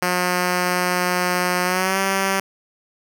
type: tone with pitch glide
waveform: 5% pulse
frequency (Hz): 179.7 to 193.71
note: F3 to G3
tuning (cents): +50 to -20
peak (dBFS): -7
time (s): 0.02-2.4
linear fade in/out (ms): 5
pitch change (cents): +130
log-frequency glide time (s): 1.64-1.99
effects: none